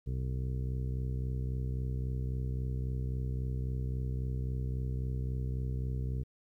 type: harmonic tone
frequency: 63.7 Hz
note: C2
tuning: 46 cents flat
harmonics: 1 / 2 / 3 / 4 / 5 / 6 / 7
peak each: -34 / -35 / -46 / -50 / -54 / -52 / -51 dBFS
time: 0.06-6.24 s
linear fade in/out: 20 ms
effects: 12-bit